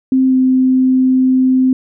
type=tone with pitch glide; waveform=sine; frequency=261.6 to 258.7 Hz; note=C4 to C4; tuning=0 to -19 cents; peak=-8 dBFS; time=0.12-1.73 s; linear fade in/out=2 ms; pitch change=-19 cents; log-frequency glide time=0.27-0.35 s; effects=none